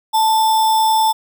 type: tone with sample-and-hold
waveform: sine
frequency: 881 Hz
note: A5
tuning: 2 cents sharp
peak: -11 dBFS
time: 0.13-1.13 s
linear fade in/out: 20 ms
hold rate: 4410 Hz
effects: none